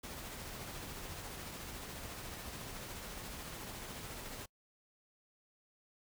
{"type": "noise with tremolo", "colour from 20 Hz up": "pink", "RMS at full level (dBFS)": -45, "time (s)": [0.03, 4.46], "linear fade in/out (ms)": 10, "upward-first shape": "sine", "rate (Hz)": 14, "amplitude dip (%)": 25, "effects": ["noise-tail reverb RT60 0.1 s tail -26 dB re dry"]}